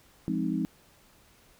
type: chord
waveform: sine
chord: F minor seventh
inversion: none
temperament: equal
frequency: 174.61 / 207.7 / 261.6 / 311.1 Hz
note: F3 / Ab3 / C4 / Eb4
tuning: 0 / 0 / 0 / 0 cents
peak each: -32 dBFS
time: 0.28-0.65 s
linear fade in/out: 0 ms
effects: pink hiss -60 dBFS RMS until 1.59 s